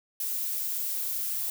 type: noise with high-pass filter sweep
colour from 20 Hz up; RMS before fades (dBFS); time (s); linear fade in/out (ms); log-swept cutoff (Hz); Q
violet; -31; 0.2-1.5; 2; 340 to 720; 7
effects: none